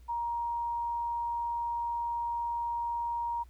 sine tone, 942 Hz, A#5, 18 cents sharp, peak -30 dBFS, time 0.08-3.44 s, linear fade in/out 20 ms, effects added 60 Hz sine -51 dBFS peak until 3.49 s + pink hiss -68 dBFS RMS until 3.49 s

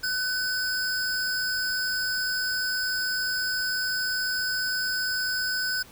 square tone pair together, 1509 / 5076 Hz, F#6 / D#8, +34 / +34 cents, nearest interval octave + major sixth, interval 2100 cents, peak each -28 / -30 dBFS, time 0.03-5.83 s, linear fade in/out 10 ms, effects pink hiss -50 dBFS RMS until 5.91 s

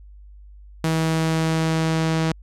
sawtooth tone with low-pass filter sweep, 161 Hz, E3, 41 cents flat, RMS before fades -21 dBFS, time 0.84-2.32 s, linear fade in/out 2 ms, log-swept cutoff 11000 to 6700 Hz, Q 0.8, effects added 50 Hz sine -41 dBFS peak until 2.42 s

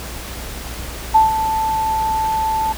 sine tone with ADSR envelope, 880 Hz, A5, in tune, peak -6 dBFS, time 1.14-2.73 s, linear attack 14 ms, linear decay 150 ms, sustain -10 dB, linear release 13 ms, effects added 60 Hz sine -31 dBFS peak until 2.77 s + pink hiss -31 dBFS RMS until 2.77 s

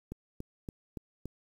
click train, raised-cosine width 3 ms, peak -26 dBFS, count 5, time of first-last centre 0.12-1.256 s, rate 3.52 Hz, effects 9-bit

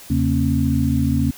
sine tone cluster, 81.4 / 136 / 231 / 271.9 Hz, E2 / C#3 / A#3 / C#4, -21 / -33 / -16 / -33 cents, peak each -21 dBFS, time 0.1-1.31 s, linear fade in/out 5 ms, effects white hiss -41 dBFS RMS until 1.37 s

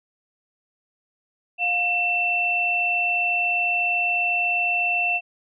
sine tone pair together, 710.6 / 2683 Hz, F5 / E7, +30 / +30 cents, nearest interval octave + major seventh, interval 2300 cents, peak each -27 / -20 dBFS, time 1.58-5.21 s, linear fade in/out 50 ms, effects none

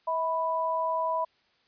sine tone pair together, 645 / 989 Hz, E5 / B5, -38 / +2 cents, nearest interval perfect fifth, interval 740 cents, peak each -30 / -27 dBFS, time 0.07-1.25 s, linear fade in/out 10 ms, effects white hiss -67 dBFS RMS until 1.67 s + resampled to 11025 Hz

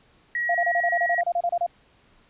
sine tone, 1910 Hz, A#6, 42 cents sharp, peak -23 dBFS, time 0.35-1.21 s, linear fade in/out 2 ms
sine tone bursts, 694 Hz, F5, 11 cents flat, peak -20 dBFS, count 14, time 0.49-1.665 s, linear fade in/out 5 ms, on 57 ms, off 29 ms
effects pink hiss -59 dBFS RMS until 2.29 s + resampled to 8000 Hz

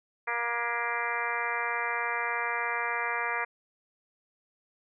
harmonic tone with a mistuned harmonic, 236.7 Hz, A#3, 27 cents sharp, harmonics 2 / 3 / 4 / 5 / 6 / 7 / 8 / 9 / 10, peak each -40 / -39 / -35 / -36 / -38 / -35 / -38 / -36 / -38 dBFS, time 0.27-3.45 s, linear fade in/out 10 ms, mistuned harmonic 9, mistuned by -50 cents, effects none

